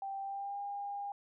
sine tone with pitch glide, 784 to 807 Hz, G5 to G#5, 0 to -50 cents, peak -37 dBFS, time 0.02-1.12 s, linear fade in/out 2 ms, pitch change +50 cents, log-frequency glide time 0.21-0.59 s, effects none

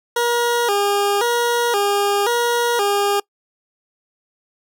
20% pulse tone with vibrato, 439.2 Hz, A4, 3 cents flat, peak -11 dBFS, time 0.16-3.2 s, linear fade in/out 5 ms, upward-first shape square, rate 0.95 Hz, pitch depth 140 cents each way, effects noise-tail reverb RT60 0.1 s tail -24 dB re dry

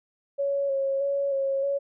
sine tone with vibrato, 552 Hz, C#5, 7 cents flat, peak -23 dBFS, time 0.38-1.79 s, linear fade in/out 20 ms, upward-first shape square, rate 1.6 Hz, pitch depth 22 cents each way, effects none

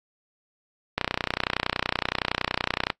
click train, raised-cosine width 0.3 ms, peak -7 dBFS, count 60, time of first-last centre 0.98-2.902 s, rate 30.7 Hz, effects noise-tail reverb RT60 0.1 s tail -22 dB re dry + AAC 48 kbps

